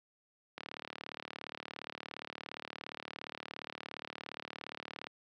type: click train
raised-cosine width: 0.3 ms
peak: -25 dBFS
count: 168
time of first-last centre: 0.58-5.069 s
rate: 37.2 Hz
effects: high-pass 200 Hz 12 dB/octave